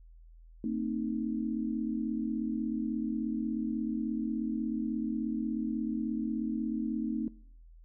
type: chord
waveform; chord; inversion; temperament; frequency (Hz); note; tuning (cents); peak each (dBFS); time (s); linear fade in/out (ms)
sine; A diminished; none; equal with one note detuned; 225.1 / 261.6 / 311.1; A3 / C4 / Eb4; +40 / 0 / 0; -32 / -36 / -36; 0.64-7.28; 2
effects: noise-tail reverb RT60 0.6 s tail -21 dB re dry + added 41 Hz sine -51 dBFS peak until 7.84 s